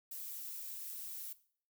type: noise with flanger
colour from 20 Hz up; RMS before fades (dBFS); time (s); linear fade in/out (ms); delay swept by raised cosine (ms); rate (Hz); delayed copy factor
violet; -45; 0.11-1.33; 5; 1.9 to 6.6; 2; -0.65
effects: noise-tail reverb RT60 0.5 s tail -17 dB re dry